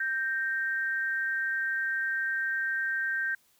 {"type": "tone pair together", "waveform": "sine", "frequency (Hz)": [1568, 1848.1], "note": ["G6", "A#6"], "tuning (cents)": [0, -15], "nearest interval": "minor third", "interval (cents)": 285, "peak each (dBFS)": [-28, -34], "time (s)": [0, 3.35], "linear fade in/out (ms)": 5, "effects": ["white hiss -66 dBFS RMS until 3.59 s"]}